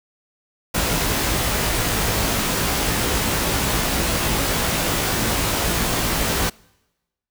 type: noise with comb filter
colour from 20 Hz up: pink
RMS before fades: -21 dBFS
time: 0.74-6.5 s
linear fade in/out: 10 ms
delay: 18 ms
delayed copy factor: +0.6
effects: noise-tail reverb RT60 1.0 s tail -26 dB re dry